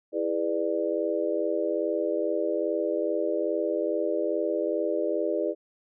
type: chord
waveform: sine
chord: E dominant seventh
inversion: none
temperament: just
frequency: 329.6 / 412 / 494.4 / 593.3 Hz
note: E4 / G#4 / B4 / D5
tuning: 0 / -14 / +2 / +18 cents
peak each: -30 / -30 / -31 / -29 dBFS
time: 0.12-5.55 s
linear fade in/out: 50 ms
effects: none